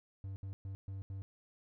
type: tone bursts at uneven times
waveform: triangle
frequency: 97.1 Hz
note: G2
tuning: 16 cents flat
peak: -38 dBFS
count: 5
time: 0.24-0.36 / 0.43-0.53 / 0.65-0.75 / 0.88-1.02 / 1.1-1.22 s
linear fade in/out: 0 ms
effects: none